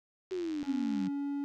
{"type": "exponential sweep", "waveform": "sine", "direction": "down", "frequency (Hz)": [381.1, 185], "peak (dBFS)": -32, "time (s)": [0.31, 1.09], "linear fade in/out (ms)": 10}
{"type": "click train", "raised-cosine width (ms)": 0.2, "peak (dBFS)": -32, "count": 70, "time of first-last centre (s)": [0.31, 1.069], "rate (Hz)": 90.9}
{"type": "tone with pitch glide", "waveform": "triangle", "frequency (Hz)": [280.7, 283.1], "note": ["C#4", "C#4"], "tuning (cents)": [22, 37], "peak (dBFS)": -30, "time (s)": [0.63, 1.44], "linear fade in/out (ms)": 0, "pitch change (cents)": 15, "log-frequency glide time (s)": [0.8, 1.28]}
{"effects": []}